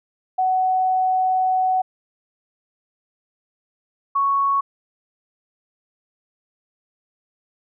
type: tone pair in turn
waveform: sine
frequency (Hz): 747 / 1109.6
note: F#5 / C#6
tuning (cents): +16 / +1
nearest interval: perfect fifth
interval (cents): 685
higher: second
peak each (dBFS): -16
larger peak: neither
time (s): 0.38-1.82 / 4.15-4.61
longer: first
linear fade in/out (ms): 10
effects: none